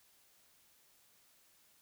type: silence
effects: white hiss -68 dBFS RMS until 1.81 s